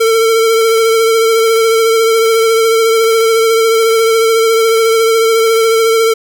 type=tone with vibrato; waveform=square; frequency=450.6 Hz; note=A4; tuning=41 cents sharp; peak=-8 dBFS; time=0-6.14 s; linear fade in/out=10 ms; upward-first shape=triangle; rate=14 Hz; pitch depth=29 cents each way; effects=none